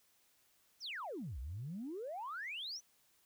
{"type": "exponential two-way sweep", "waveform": "sine", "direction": "down then up", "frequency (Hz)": [6272, 58.27, 6272], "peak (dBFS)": -40, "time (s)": [0.8, 2.81], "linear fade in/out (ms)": 50, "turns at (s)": 1.39, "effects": ["tanh soft clip ceiling -36 dBFS", "white hiss -72 dBFS RMS until 3.25 s"]}